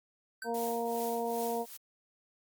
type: tone with exponential decay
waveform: square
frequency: 1545 Hz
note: G6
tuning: 26 cents flat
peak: -37 dBFS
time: 0.42-0.59 s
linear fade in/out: 2 ms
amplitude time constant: 36 ms
type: harmonic tone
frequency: 233.1 Hz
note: A#3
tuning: in tune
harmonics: 1 / 2 / 3 / 4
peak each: -39 / -34 / -36 / -39 dBFS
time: 0.44-1.66 s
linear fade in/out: 50 ms
type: noise with tremolo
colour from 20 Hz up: blue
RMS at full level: -41 dBFS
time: 0.54-1.77 s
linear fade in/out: 5 ms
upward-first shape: triangle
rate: 2.5 Hz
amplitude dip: 80%
effects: Opus 48 kbps